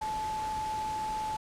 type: tone in noise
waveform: sine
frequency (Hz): 866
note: A5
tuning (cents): -28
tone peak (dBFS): -31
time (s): 0.01-1.37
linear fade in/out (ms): 10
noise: pink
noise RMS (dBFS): -43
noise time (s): 0.01-1.37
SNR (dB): +9
effects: low-pass 9000 Hz 12 dB/octave